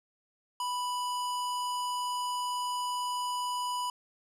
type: tone with low-pass filter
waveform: square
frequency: 987.8 Hz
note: B5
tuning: in tune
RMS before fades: -33 dBFS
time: 0.6-3.9 s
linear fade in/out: 2 ms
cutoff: 11000 Hz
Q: 0.97
effects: none